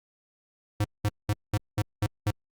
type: tone bursts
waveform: square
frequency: 104.1 Hz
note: G#2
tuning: 5 cents sharp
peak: -23 dBFS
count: 7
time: 0.8-2.308 s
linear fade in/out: 5 ms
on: 44 ms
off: 200 ms
effects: Opus 48 kbps